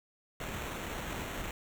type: noise with sample-and-hold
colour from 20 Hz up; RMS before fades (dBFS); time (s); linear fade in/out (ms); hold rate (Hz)
pink; -39; 0.4-1.51; 2; 4900
effects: none